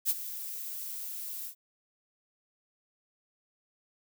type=noise with ADSR envelope; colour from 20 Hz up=violet; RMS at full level=-25 dBFS; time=0.05-1.55 s; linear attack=46 ms; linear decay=37 ms; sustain=-14 dB; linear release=92 ms; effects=none